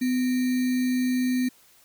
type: tone with sample-and-hold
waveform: sine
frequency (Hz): 252.3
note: B3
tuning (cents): +37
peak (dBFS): -21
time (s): 0.01-1.49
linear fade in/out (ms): 10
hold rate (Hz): 2100
effects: white hiss -57 dBFS RMS until 1.84 s